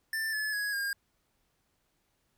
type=tone with pitch steps; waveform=square; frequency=1777 / 1721.4 / 1667.6 / 1615.5 Hz; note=A6 / A6 / G#6 / G#6; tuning=+17 / -38 / +7 / -48 cents; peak=-31 dBFS; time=0.13-0.93 s; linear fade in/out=2 ms; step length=200 ms; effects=pink hiss -75 dBFS RMS until 2.37 s